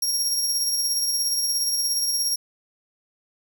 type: tone with tremolo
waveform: 25% pulse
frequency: 5588 Hz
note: F8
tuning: in tune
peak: -15 dBFS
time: 0.02-2.36 s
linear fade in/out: 5 ms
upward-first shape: sine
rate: 17 Hz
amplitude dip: 35%
effects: none